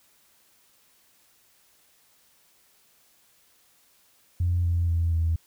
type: tone with pitch steps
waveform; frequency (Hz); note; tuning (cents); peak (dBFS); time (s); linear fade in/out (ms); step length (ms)
sine; 87.7 / 85.8 / 83.93 / 82.11; F2 / F2 / E2 / E2; +8 / -30 / +32 / -6; -20; 4.4-5.36; 5; 240
effects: tanh soft clip ceiling -16 dBFS + white hiss -62 dBFS RMS until 5.46 s